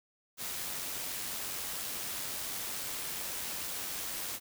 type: noise with amplitude modulation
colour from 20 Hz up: white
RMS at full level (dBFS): -37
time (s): 0.37-4.4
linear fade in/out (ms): 50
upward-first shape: sine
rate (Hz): 94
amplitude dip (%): 25
effects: none